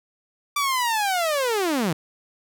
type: linear sweep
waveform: sawtooth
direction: down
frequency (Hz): 1174.7 to 146.83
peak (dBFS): -17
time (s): 0.56-1.93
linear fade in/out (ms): 5
effects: none